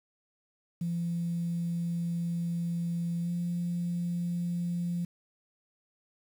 sine tone with pitch glide, 170.5 to 173.58 Hz, F3 to F3, -41 to -10 cents, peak -28 dBFS, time 0.81-5.05 s, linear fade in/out 5 ms, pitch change +31 cents, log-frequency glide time 3.22-3.3 s, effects tanh soft clip ceiling -24 dBFS + 9-bit

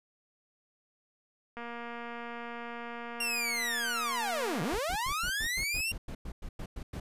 click train, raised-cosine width 0.5 ms, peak -27 dBFS, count 751, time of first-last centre 1.57-4.748 s, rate 236 Hz
sawtooth linear two-way sweep, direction down then up, 2794 to 138.9 to 2794 Hz, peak -27 dBFS, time 3.2-5.92 s, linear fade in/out 5 ms, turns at 4.62 s
brown noise bursts, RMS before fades -39 dBFS, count 14, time 4.72-7 s, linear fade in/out 5 ms, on 70 ms, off 100 ms
effects resampled to 32000 Hz

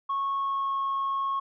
sine tone with pitch glide, 1100 to 1093 Hz, C#6 to C#6, -14 to -25 cents, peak -24 dBFS, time 0.09-1.4 s, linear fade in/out 10 ms, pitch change -11 cents, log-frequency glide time 0.34-0.77 s, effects tanh soft clip ceiling -23 dBFS

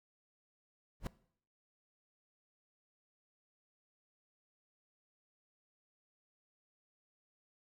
brown noise with exponential growth, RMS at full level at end -29 dBFS, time 1-1.07 s, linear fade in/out 1 ms, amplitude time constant 15 ms, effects noise-tail reverb RT60 0.6 s tail -19 dB re dry

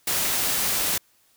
white noise, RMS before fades -24 dBFS, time 0.07-0.98 s, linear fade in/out 5 ms, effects white hiss -62 dBFS RMS until 1.36 s

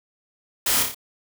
white noise with echo, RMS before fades -22 dBFS, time 0.66-0.83 s, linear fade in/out 5 ms, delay 29 ms, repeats 4, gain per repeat -4 dB, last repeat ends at 0.946 s, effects none

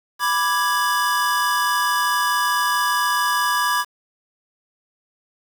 square chord, G# diminished, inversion first, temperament equal, 987.8 / 1174.7 / 1661.2 Hz, B5 / D6 / G#6, 0 / 0 / 0 cents, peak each -23 dBFS, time 0.19-3.85 s, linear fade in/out 50 ms, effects 7-bit

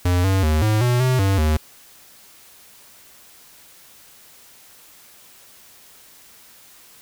square tone with pitch steps, 89.1 / 95.8 / 77.3 / 107.6 / 122.6 / 128.2 / 97.3 / 77.2 Hz, F2 / G2 / D#2 / A2 / B2 / C3 / G2 / D#2, +35 / -39 / -11 / -38 / -12 / -35 / -12 / -13 cents, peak -16 dBFS, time 0.05-1.57 s, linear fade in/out 5 ms, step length 190 ms, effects white hiss -48 dBFS RMS until 7.01 s

